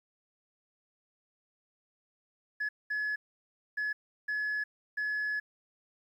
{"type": "tone bursts at uneven times", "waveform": "sine", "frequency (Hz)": 1702, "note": "G#6", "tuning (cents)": 42, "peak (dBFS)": -28, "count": 5, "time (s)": [[2.6, 2.69], [2.9, 3.16], [3.77, 3.93], [4.28, 4.64], [4.97, 5.4]], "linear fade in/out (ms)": 10, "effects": ["tanh soft clip ceiling -28 dBFS", "11-bit"]}